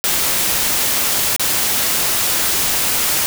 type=noise with dropouts; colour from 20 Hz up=white; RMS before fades=-17 dBFS; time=0.04-3.26 s; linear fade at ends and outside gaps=0 ms; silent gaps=1.363-1.396 s; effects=none